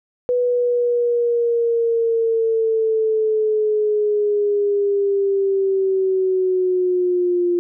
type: linear sweep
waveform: sine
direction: down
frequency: 493.9 to 349.2 Hz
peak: -15 dBFS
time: 0.29-7.59 s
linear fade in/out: 0 ms
effects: none